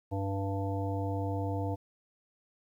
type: harmonic tone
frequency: 98 Hz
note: G2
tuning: in tune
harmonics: 1 / 3 / 5 / 7 / 9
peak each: -32 / -37 / -39 / -40 / -42 dBFS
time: 0.11-1.76 s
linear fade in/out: 20 ms
effects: 11-bit